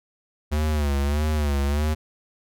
square tone with vibrato, 73.42 Hz, D2, in tune, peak -21 dBFS, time 0.51-1.95 s, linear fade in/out 20 ms, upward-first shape sine, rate 1.6 Hz, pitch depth 90 cents each way, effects none

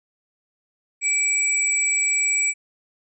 sine tone pair together, 2317 / 7793 Hz, D7 / B8, -24 / -24 cents, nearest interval octave + major sixth, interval 2100 cents, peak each -21 dBFS, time 1.01-2.54 s, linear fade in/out 50 ms, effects none

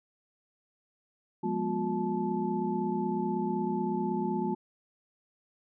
sine tone cluster, 177 / 206.4 / 242.5 / 358.5 / 870 Hz, F3 / G#3 / B3 / F4 / A5, +23 / -10 / -31 / +45 / -20 cents, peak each -36 / -33 / -35 / -33 / -35 dBFS, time 1.43-4.55 s, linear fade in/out 10 ms, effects none

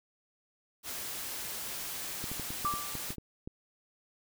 white noise, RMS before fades -39 dBFS, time 0.83-3.16 s, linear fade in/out 50 ms
clicks, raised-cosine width 3 ms, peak -27 dBFS, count 10, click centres 2.241 / 2.316 / 2.397 / 2.505 / 2.647 / 2.739 / 2.953 / 3.105 / 3.183 / 3.475 s
sine tone with exponential decay, 1174.7 Hz, D6, in tune, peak -26 dBFS, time 2.65-3.1 s, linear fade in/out 2 ms, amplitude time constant 96 ms
effects none

